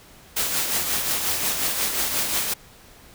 white noise with tremolo, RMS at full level -22 dBFS, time 0.36-2.54 s, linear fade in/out 10 ms, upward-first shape triangle, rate 5.6 Hz, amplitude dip 50%, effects pink hiss -49 dBFS RMS until 3.14 s

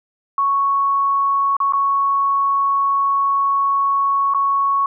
sine tone with dropouts, 1108.7 Hz, C#6, in tune, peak -14 dBFS, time 0.38-4.86 s, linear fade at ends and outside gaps 2 ms, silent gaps 1.567-1.602 / 1.724-1.734 / 4.338-4.346 s, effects none

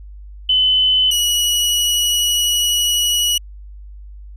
sine / sawtooth tone pair in turn, 3025 / 2922 Hz, F#7 / F#7, +38 / -22 cents, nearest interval minor second, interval 60 cents, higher first, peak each -11 dBFS, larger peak neither, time 0.49-1.11 / 1.11-3.38 s, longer second, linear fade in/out 5 ms, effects added 50 Hz sine -33 dBFS peak until 4.36 s + resampled to 32000 Hz

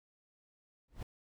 brown noise with exponential growth, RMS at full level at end -36 dBFS, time 0.88-1.03 s, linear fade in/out 5 ms, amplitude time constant 31 ms, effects none

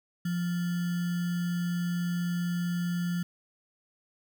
sine tone with sample-and-hold, 174.61 Hz, F3, in tune, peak -27 dBFS, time 0.25-3.23 s, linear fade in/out 5 ms, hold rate 1575 Hz, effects none

